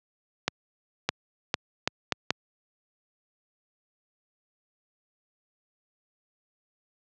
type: accelerating click train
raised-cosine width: 0.2 ms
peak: -5 dBFS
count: 6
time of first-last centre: 0.48-2.306 s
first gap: 610 ms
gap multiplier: 0.74
effects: high-pass 100 Hz 12 dB/octave + low-pass 6000 Hz 12 dB/octave